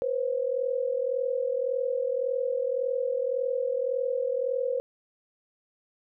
sine tone pair together, 490.2 / 532 Hz, B4 / C5, -13 / +29 cents, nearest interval minor second, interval 142 cents, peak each -28 dBFS, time 0.02-4.8 s, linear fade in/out 0 ms, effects none

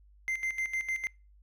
triangle tone with tremolo, 2083 Hz, C7, 8 cents flat, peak -27 dBFS, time 0.28-1.07 s, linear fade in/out 0 ms, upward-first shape square, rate 6.6 Hz, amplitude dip 70%, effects noise-tail reverb RT60 0.3 s tail -26 dB re dry + added 50 Hz sine -56 dBFS peak until 1.42 s

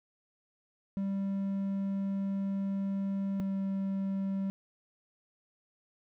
triangle tone pair in turn, 196 / 194.31 Hz, G3 / G3, 0 / -15 cents, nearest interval unison, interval 15 cents, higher first, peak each -28 dBFS, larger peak neither, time 0.97-3.4 / 3.4-4.5 s, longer first, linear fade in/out 0 ms, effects none

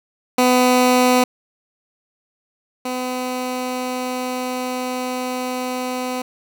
15% pulse tone pair in turn, 251 / 252.9 Hz, B3 / B3, +28 / +41 cents, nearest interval unison, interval 13 cents, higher second, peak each -6 / -16 dBFS, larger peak first, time 0.38-1.24 / 2.85-6.22 s, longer second, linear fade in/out 5 ms, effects none

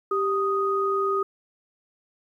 sine tone pair together, 392.6 / 1244.5 Hz, G4 / D#6, +3 / 0 cents, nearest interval octave + minor sixth, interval 1997 cents, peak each -24 dBFS, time 0.11-1.23 s, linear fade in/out 5 ms, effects 10-bit

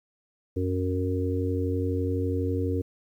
harmonic tone with a mistuned harmonic, 92 Hz, F#2, 9 cents flat, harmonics 1 / 3 / 4 / 5, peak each -27 / -30 / -34 / -31 dBFS, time 0.56-2.82 s, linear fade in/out 10 ms, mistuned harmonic 1, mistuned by -17 cents, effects 10-bit

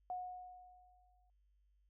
sine tone with exponential decay, 728 Hz, F#5, 28 cents flat, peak -38 dBFS, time 0.1-1.3 s, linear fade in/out 1 ms, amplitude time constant 260 ms, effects added 50 Hz sine -70 dBFS peak until 1.89 s

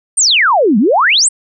sine exponential two-way sweep, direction down then up, 9310 to 191.3 to 9310 Hz, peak -7 dBFS, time 0.17-1.29 s, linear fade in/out 10 ms, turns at 0.78 s, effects none

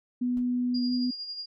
sine tone with pitch glide, 246.9 to 248.5 Hz, B3 to B3, 0 to +11 cents, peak -24 dBFS, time 0.21-1.11 s, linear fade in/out 10 ms, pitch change +11 cents, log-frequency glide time 0.89-0.95 s
brown noise with exponential decay, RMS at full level -40 dBFS, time 0.37-0.47 s, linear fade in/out 0 ms, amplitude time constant 20 ms
sine tone with tremolo, 4829 Hz, D8, 47 cents sharp, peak -32 dBFS, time 0.74-1.46 s, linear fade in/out 10 ms, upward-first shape sine, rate 11 Hz, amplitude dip 50%
effects MP3 96 kbps

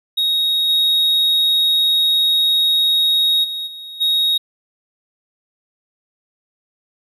triangle tone with level steps, 3763 Hz, A#7, 16 cents sharp, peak -13 / -11 / -21 / -29 / -12 dBFS, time 0.17-4.38 s, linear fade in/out 10 ms, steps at 0.68 / 3.43 / 3.66 / 4 s, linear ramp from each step 20 ms, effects none

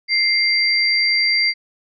sine tone pair together, 2101 / 4711 Hz, C7 / D8, +7 / +5 cents, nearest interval octave + major second, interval 1398 cents, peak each -17 dBFS, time 0.08-1.54 s, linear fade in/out 50 ms, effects none

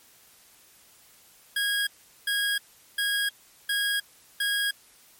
25% pulse tone bursts, 1642 Hz, G#6, 20 cents flat, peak -20 dBFS, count 5, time 1.56-4.71 s, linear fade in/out 5 ms, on 310 ms, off 400 ms, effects white hiss -56 dBFS RMS until 5.19 s + MP3 64 kbps

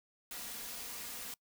white noise with comb filter, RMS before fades -44 dBFS, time 0.31-1.34 s, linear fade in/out 2 ms, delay 4.2 ms, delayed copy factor +0.5, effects noise-tail reverb RT60 0.1 s tail -24 dB re dry

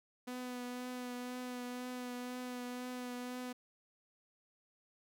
sawtooth tone with vibrato, 248.4 Hz, B3, 10 cents sharp, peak -37 dBFS, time 0.27-3.53 s, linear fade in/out 10 ms, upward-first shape triangle, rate 2 Hz, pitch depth 20 cents each way, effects none

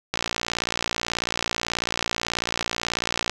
click train, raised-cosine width 0.2 ms, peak -6 dBFS, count 185, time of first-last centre 0.14-3.296 s, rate 58.3 Hz, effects none

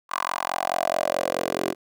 10% pulse tone with high-pass filter sweep, 44.66 Hz, F1, 39 cents sharp, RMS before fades -26 dBFS, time 0.09-1.75 s, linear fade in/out 50 ms, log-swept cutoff 1100 to 380 Hz, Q 4.6, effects none

